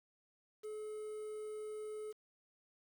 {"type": "tone with quantisation", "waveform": "triangle", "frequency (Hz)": 427.7, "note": "A4", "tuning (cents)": -49, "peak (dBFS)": -40, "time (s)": [0.63, 2.13], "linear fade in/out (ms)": 20, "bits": 10, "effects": []}